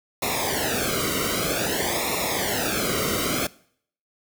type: noise with flanger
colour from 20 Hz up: pink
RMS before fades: -25 dBFS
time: 0.22-3.47 s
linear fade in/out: 5 ms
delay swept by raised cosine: 0.64 to 1.19 ms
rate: 0.52 Hz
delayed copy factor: -1
effects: noise-tail reverb RT60 0.6 s tail -21 dB re dry